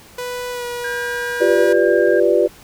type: tone with pitch glide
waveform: sawtooth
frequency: 493.9 to 483.7 Hz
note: B4 to B4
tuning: 0 to -36 cents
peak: -20 dBFS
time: 0.18-1.73 s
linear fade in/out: 5 ms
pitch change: -36 cents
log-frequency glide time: 0.51-0.65 s
type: tone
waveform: sine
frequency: 1606 Hz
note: G6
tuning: 41 cents sharp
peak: -23 dBFS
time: 0.84-2.2 s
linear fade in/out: 5 ms
type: chord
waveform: sine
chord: G dominant seventh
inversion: third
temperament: equal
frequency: 349.2 / 392 / 493.9 / 587.3 Hz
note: F4 / G4 / B4 / D5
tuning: 0 / 0 / 0 / 0 cents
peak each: -17 dBFS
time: 1.4-2.48 s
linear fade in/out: 20 ms
effects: pink hiss -44 dBFS RMS until 2.63 s

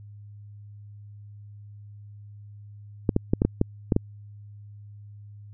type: clicks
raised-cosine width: 3 ms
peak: -7 dBFS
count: 8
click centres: 3.092 / 3.164 / 3.335 / 3.419 / 3.45 / 3.614 / 3.922 / 3.964 s
effects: added 103 Hz sine -42 dBFS peak until 5.53 s

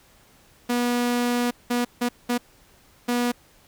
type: tone bursts at uneven times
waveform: sawtooth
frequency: 242.5 Hz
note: B3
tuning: 31 cents flat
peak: -17 dBFS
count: 5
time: 0.69-1.51 / 1.7-1.85 / 2.01-2.09 / 2.29-2.38 / 3.08-3.32 s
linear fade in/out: 10 ms
effects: pink hiss -56 dBFS RMS until 3.67 s

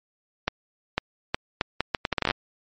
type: accelerating click train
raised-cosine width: 0.3 ms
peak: -6 dBFS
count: 15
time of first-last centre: 0.48-2.309 s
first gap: 500 ms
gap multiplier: 0.73
effects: MP3 32 kbps

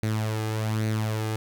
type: tone with flanger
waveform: sawtooth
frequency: 109.1 Hz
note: A2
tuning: 14 cents flat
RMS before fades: -27 dBFS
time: 0.03-1.36 s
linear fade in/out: 0 ms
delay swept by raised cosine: 0.47 to 2.47 ms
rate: 1.2 Hz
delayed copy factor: +0.55
effects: none

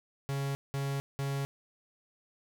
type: tone bursts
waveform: 45% pulse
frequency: 138.59 Hz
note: C#3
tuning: in tune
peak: -31 dBFS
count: 3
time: 0.29-1.45 s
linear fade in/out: 0 ms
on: 260 ms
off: 190 ms
effects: none

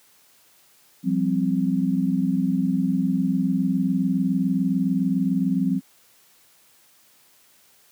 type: chord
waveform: sine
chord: F suspended second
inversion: none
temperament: equal with one note detuned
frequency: 174.61 / 194.42 / 261.6 Hz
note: F3 / G3 / C4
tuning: 0 / -14 / 0 cents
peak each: -24 / -23 / -23 dBFS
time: 1.03-5.81 s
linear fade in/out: 50 ms
effects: white hiss -57 dBFS RMS until 7.91 s + high-pass 100 Hz 12 dB/octave

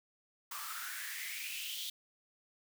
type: noise with high-pass filter sweep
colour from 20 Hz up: white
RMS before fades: -42 dBFS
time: 0.51-1.9 s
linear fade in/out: 5 ms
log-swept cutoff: 1100 to 3500 Hz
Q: 5.7
effects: none

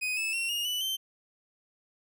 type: tone with pitch steps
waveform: 40% pulse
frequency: 2501 / 2612 / 2727 / 2848 / 2974 / 3106 Hz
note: D#7 / E7 / F7 / F7 / F#7 / G7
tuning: +8 / -17 / -42 / +33 / +8 / -17 cents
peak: -28 dBFS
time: 0.01-0.97 s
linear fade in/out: 20 ms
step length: 160 ms
effects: none

